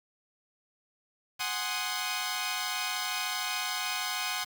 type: chord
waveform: 10% pulse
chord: Ab dominant seventh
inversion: third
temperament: equal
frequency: 740 / 830.6 / 1046.5 / 1244.5 Hz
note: Gb5 / Ab5 / C6 / Eb6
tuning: 0 / 0 / 0 / 0 cents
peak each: -27 / -30 / -27 / -29 dBFS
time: 1.39-4.45 s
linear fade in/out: 20 ms
effects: 8-bit